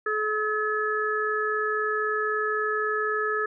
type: harmonic tone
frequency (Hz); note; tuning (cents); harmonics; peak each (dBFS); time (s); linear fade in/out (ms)
428.1; A4; -47; 1 / 3 / 4; -28 / -28 / -28; 0.06-3.46; 5
effects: none